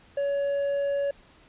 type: tone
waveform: triangle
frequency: 563 Hz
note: C#5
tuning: 27 cents sharp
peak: -22 dBFS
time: 0.17-1.11 s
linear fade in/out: 5 ms
effects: pink hiss -56 dBFS RMS until 1.48 s + resampled to 8000 Hz